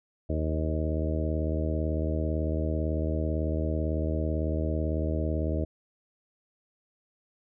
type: harmonic tone with a mistuned harmonic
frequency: 78 Hz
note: D#2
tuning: 5 cents sharp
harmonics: 1 / 2 / 3 / 4 / 5 / 6 / 7 / 8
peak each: -28 / -35 / -37 / -34 / -39 / -39 / -39 / -37 dBFS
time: 0.29-5.65 s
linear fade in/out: 10 ms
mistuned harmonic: 8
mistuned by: +16 cents
effects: none